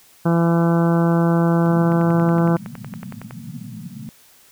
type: harmonic tone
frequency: 168.4 Hz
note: E3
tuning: 37 cents sharp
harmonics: 1 / 2 / 3 / 4 / 5 / 6 / 7 / 8 / 9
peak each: -15 / -21 / -25 / -27 / -29 / -31 / -32 / -33 / -34 dBFS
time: 0.25-2.57 s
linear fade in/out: 10 ms
type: band-pass noise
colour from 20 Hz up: white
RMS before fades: -34 dBFS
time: 1.66-4.09 s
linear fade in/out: 0 ms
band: 110 to 240 Hz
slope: 96 dB/octave
type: click train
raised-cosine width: 0.5 ms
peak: -20 dBFS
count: 16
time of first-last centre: 1.92-3.309 s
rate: 10.8 Hz
effects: white hiss -51 dBFS RMS until 4.51 s